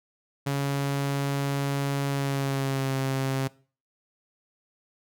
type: tone with pitch glide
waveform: sawtooth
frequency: 139.8 to 134.26 Hz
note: C#3 to C3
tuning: +15 to +45 cents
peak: -21 dBFS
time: 0.46-3.48 s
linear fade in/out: 10 ms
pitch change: -70 cents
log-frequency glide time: 2.08-2.95 s
effects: noise-tail reverb RT60 0.4 s tail -21 dB re dry

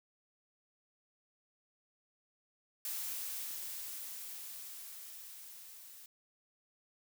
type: noise with level ramp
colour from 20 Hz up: blue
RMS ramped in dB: -39 to -54 dBFS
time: 2.85-6.06 s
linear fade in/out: 2 ms
effects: none

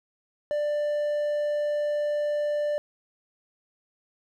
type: tone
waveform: triangle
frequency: 591 Hz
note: D5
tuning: 11 cents sharp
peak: -22 dBFS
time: 0.51-2.78 s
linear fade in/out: 0 ms
effects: none

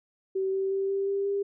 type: tone with pitch steps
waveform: sine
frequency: 382.8 / 386.1 / 389.5 / 392.9 / 396.3 / 399.7 Hz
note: G4 / G4 / G4 / G4 / G4 / G4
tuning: -41 / -26 / -11 / +4 / +19 / +34 cents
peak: -25 dBFS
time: 0.35-1.43 s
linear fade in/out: 10 ms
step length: 180 ms
effects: none

